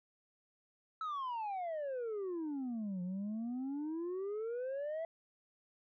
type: exponential two-way sweep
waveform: sine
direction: down then up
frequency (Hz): 1318.5 to 176.3 to 667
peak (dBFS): -34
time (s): 1.01-5.05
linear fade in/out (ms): 2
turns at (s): 3.02
effects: tanh soft clip ceiling -36 dBFS